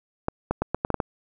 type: clicks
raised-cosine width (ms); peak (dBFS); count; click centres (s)
1; -9; 8; 0.284 / 0.51 / 0.62 / 0.746 / 0.849 / 0.903 / 0.943 / 1.002
effects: none